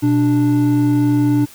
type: tone pair together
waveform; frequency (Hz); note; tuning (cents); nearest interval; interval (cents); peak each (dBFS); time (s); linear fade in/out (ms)
triangle; 123.47 / 293.7; B2 / D4; 0 / 0; octave + minor third; 1500; -15 / -11; 0.02-1.46; 20
effects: white hiss -42 dBFS RMS until 1.54 s